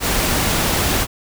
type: noise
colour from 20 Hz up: pink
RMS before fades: -18 dBFS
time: 0-1.07 s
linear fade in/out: 50 ms
effects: none